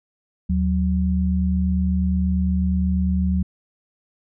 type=tone pair together; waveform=sine; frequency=76.6 / 185.05 Hz; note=D#2 / F#3; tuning=-27 / 0 cents; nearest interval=octave + minor third; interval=1527 cents; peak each=-20 dBFS; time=0.49-3.43 s; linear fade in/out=10 ms; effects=none

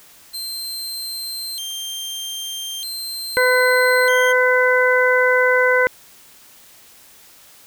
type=tone with vibrato; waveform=sawtooth; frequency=3622 Hz; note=A7; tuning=49 cents sharp; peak=-23 dBFS; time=0.33-4.33 s; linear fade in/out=20 ms; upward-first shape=square; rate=0.4 Hz; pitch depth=230 cents each way
type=harmonic tone; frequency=504 Hz; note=B4; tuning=35 cents sharp; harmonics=1 / 2 / 3 / 4; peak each=-16 / -22 / -17 / -20 dBFS; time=3.37-5.87 s; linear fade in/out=0 ms
effects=white hiss -47 dBFS RMS until 7.66 s

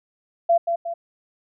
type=tone with echo; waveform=sine; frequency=680 Hz; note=F5; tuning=46 cents flat; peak=-13 dBFS; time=0.49-0.58 s; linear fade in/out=10 ms; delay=180 ms; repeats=2; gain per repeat=-6 dB; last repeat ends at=0.94 s; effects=none

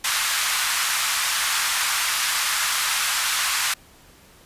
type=band-pass noise; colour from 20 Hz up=pink; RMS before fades=-23 dBFS; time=0.04-3.74 s; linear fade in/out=5 ms; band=1100 to 13000 Hz; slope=24 dB/octave; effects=pink hiss -51 dBFS RMS until 4.45 s + resampled to 32000 Hz

